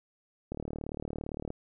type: click train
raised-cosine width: 2 ms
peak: -23 dBFS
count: 38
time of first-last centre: 0.52-1.504 s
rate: 37.6 Hz
effects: none